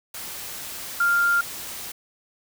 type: tone in noise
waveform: sine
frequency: 1396.9 Hz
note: F6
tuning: in tune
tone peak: -17 dBFS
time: 1-1.41 s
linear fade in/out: 5 ms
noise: white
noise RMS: -35 dBFS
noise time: 0.14-1.92 s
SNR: +15 dB
effects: none

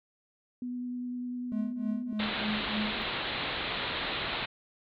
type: tone with vibrato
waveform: sine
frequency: 246.9 Hz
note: B3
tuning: in tune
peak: -33 dBFS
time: 0.62-2.13 s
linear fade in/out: 2 ms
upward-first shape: triangle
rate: 10 Hz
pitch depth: 11 cents each way
type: tone with tremolo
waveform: triangle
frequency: 212.9 Hz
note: G#3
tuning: 43 cents sharp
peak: -26 dBFS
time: 1.52-3.02 s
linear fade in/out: 0 ms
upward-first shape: triangle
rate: 3.3 Hz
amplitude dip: 100%
type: low-pass noise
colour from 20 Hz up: white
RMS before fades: -34 dBFS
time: 2.19-4.46 s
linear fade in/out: 10 ms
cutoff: 4100 Hz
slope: 96 dB/octave
effects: none

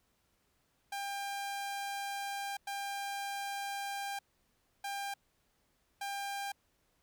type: tone bursts at uneven times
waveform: sawtooth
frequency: 798 Hz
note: G5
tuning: 31 cents sharp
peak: -33 dBFS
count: 4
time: 0.92-2.57 / 2.67-4.19 / 4.84-5.14 / 6.01-6.52 s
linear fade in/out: 5 ms
effects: pink hiss -75 dBFS RMS until 7.02 s

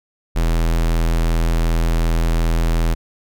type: tone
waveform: square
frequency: 41.35 Hz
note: E1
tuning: 6 cents sharp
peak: -15 dBFS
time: 0.35-2.95 s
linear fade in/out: 20 ms
effects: none

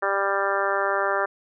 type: harmonic tone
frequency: 197.4 Hz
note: G3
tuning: 12 cents sharp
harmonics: 2 / 3 / 4 / 5 / 6 / 7 / 8 / 9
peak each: -29 / -27 / -30 / -31 / -28 / -29 / -30 / -32 dBFS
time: 0.02-1.26 s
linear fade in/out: 10 ms
effects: none

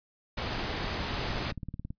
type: noise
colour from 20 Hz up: pink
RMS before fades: -33 dBFS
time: 0.37-1.52 s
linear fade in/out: 10 ms
type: click train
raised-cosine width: 5 ms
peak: -25 dBFS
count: 15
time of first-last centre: 1.14-1.905 s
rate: 18.3 Hz
effects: noise-tail reverb RT60 0.1 s tail -23 dB re dry + resampled to 11025 Hz

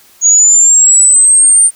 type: linear sweep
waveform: sine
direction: up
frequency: 6645 to 8970 Hz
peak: -3 dBFS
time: 0.21-1.71 s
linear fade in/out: 50 ms
effects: white hiss -44 dBFS RMS until 1.75 s

